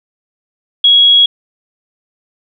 sine tone, 3322 Hz, G#7, in tune, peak -4 dBFS, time 0.84-1.26 s, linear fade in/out 5 ms, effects none

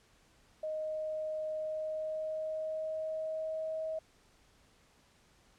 sine tone with pitch glide, 622.3 to 635.7 Hz, D#5 to D#5, 0 to +37 cents, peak -34 dBFS, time 0.63-3.99 s, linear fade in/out 5 ms, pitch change +37 cents, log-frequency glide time 1.57-3.84 s, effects pink hiss -66 dBFS RMS until 5.58 s + low-pass 9000 Hz 12 dB/octave

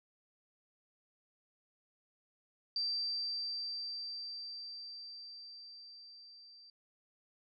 sine tone with level ramp, 4683 Hz, D8, 6 cents flat, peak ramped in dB -32 to -55 dBFS, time 2.76-6.7 s, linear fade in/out 2 ms, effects none

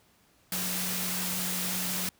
sine tone in noise, 182 Hz, F#3, 28 cents flat, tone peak -37 dBFS, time 0.52-2.09 s, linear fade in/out 2 ms, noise white, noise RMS -32 dBFS, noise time 0.52-2.09 s, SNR -8 dB, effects pink hiss -64 dBFS RMS until 2.19 s + high-pass 60 Hz 12 dB/octave

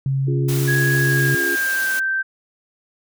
sine tone, 135.5 Hz, C#3, 39 cents flat, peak -17 dBFS, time 0.06-1.35 s, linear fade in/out 2 ms
sine chord, Db major, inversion none, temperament equal, 277.2 / 349.2 / 415.3 Hz, Db4 / F4 / Ab4, 0 / 0 / 0 cents, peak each -30 / -25 / -30 dBFS, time 0.27-1.56 s, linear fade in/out 10 ms
white high-pass noise, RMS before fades -29 dBFS, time 0.48-2 s, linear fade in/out 10 ms, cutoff 190 Hz, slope 24 dB/octave
sine tone with pitch glide, 1661.2 to 1558.9 Hz, G#6 to G6, 0 to -10 cents, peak -18 dBFS, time 0.67-2.23 s, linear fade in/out 20 ms, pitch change -110 cents, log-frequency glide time 1.03-1.94 s
effects none

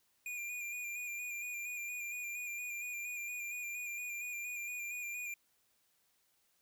square tone with vibrato, 2420 Hz, D#7, 49 cents flat, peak -40 dBFS, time 0.26-5.34 s, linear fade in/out 2 ms, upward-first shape square, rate 4.3 Hz, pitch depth 28 cents each way, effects white hiss -75 dBFS RMS until 6.61 s

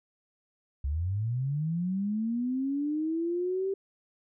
sine linear sweep, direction up, 65.41 to 393 Hz, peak -27 dBFS, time 0.84-3.74 s, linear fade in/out 5 ms, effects none

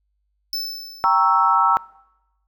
square tone with exponential decay, 5274 Hz, E8, in tune, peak -22 dBFS, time 0.53-1.55 s, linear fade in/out 1 ms, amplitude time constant 220 ms
sine chord, G diminished seventh, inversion none, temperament equal, 784 / 932.3 / 1108.7 / 1318.5 Hz, G5 / Bb5 / Db6 / Fb6, 0 / 0 / 0 / 0 cents, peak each -22 / -18 / -22 / -17 dBFS, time 1.04-1.77 s, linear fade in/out 0 ms
effects noise-tail reverb RT60 0.9 s tail -22 dB re dry + added 50 Hz sine -67 dBFS peak until 2.47 s

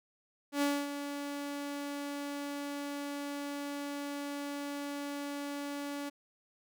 sawtooth tone with ADSR envelope, 285.7 Hz, D4, 48 cents flat, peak -23 dBFS, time 0.52-6.1 s, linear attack 98 ms, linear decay 250 ms, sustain -10 dB, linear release 16 ms, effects none

